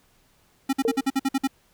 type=tone bursts; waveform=square; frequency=270 Hz; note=C#4; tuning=45 cents flat; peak=-20 dBFS; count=9; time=0.69-1.475 s; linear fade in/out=10 ms; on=41 ms; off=52 ms
type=tone with exponential decay; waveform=sine; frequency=456.4 Hz; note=A#4; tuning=37 cents flat; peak=-17 dBFS; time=0.85-1.05 s; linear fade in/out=1 ms; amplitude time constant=43 ms
effects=pink hiss -62 dBFS RMS until 1.73 s